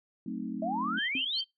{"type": "chord", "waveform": "sine", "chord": "F# diminished seventh", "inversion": "none", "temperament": "equal", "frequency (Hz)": [185, 220, 261.6, 311.1], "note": ["F#3", "A3", "C4", "Eb4"], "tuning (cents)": [0, 0, 0, 0], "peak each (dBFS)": [-40, -37, -38, -41], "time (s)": [0.26, 0.99], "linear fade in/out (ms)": 5}
{"type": "exponential sweep", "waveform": "sine", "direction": "up", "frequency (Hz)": [619, 4699], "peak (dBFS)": -30, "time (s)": [0.62, 1.41], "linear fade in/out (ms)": 5}
{"type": "tone bursts", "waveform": "sine", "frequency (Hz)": 3136, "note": "G7", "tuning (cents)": 0, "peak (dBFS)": -32, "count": 3, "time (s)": [0.97, 1.444], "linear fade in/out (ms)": 20, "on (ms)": 120, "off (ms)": 57}
{"type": "tone with exponential decay", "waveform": "sine", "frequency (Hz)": 265.3, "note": "C4", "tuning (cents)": 24, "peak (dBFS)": -30, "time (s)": [1.15, 1.28], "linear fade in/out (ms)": 2, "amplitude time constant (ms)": 27}
{"effects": ["noise-tail reverb RT60 0.2 s tail -24 dB re dry"]}